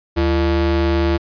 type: ring-modulated tone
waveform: square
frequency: 131.7 Hz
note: C3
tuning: 12 cents sharp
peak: -12 dBFS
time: 0.16-1.18 s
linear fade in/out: 20 ms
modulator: 208 Hz
effects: resampled to 11025 Hz